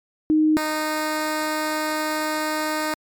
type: tone pair in turn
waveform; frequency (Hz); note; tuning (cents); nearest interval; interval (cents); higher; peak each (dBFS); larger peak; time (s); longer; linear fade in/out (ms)
sine / 10% pulse; 309.7 / 308.4; D#4 / D#4; -8 / -15; unison; 7; first; -14; neither; 0.3-0.57 / 0.57-2.94; second; 0
effects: MP3 96 kbps